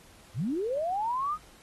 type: linear sweep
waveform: sine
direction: up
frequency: 84.7 to 1268 Hz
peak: -27 dBFS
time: 0.34-1.38 s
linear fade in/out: 50 ms
effects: pink hiss -56 dBFS RMS until 1.62 s + AAC 32 kbps